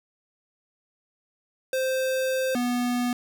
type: tone pair in turn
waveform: square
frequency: 522 / 244.8 Hz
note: C5 / B3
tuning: -4 / -15 cents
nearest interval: octave + minor second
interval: 1311 cents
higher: first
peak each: -24 dBFS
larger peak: neither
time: 1.73-2.55 / 2.55-3.13 s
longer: first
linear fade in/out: 2 ms
effects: none